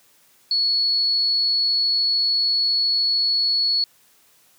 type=tone; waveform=sine; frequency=4387 Hz; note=C#8; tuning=19 cents flat; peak=-17 dBFS; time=0.51-3.84 s; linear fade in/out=2 ms; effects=white hiss -57 dBFS RMS until 4.58 s + high-pass 80 Hz 12 dB/octave